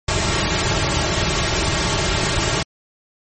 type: noise with comb filter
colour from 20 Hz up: pink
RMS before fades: -19 dBFS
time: 0.08-2.63 s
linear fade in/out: 5 ms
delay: 4 ms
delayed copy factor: -0.7
effects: MP3 32 kbps